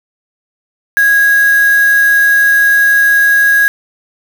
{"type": "tone with quantisation", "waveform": "sine", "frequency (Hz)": 1651, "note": "G#6", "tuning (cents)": -11, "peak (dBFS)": -6, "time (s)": [0.97, 3.68], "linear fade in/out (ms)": 0, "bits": 3, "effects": []}